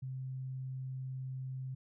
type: tone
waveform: sine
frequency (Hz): 130.81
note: C3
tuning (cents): 0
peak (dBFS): -38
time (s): 0.02-1.75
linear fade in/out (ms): 10
effects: none